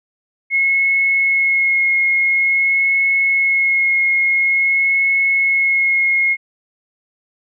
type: tone with vibrato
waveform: sine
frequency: 2170 Hz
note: C#7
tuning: 37 cents flat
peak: -12 dBFS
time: 0.5-6.37 s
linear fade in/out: 50 ms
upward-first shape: sine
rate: 0.48 Hz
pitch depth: 12 cents each way
effects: none